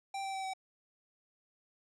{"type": "tone with pitch steps", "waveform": "square", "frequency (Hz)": [784, 776.8, 769.6, 762.6], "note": ["G5", "G5", "G5", "G5"], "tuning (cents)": [0, -16, -32, -48], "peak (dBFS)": -37, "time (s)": [0.14, 0.536], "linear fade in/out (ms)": 5, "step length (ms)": 99, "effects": ["resampled to 22050 Hz"]}